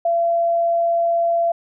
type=tone; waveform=sine; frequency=679 Hz; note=F5; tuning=49 cents flat; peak=-15 dBFS; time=0.05-1.52 s; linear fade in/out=5 ms; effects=none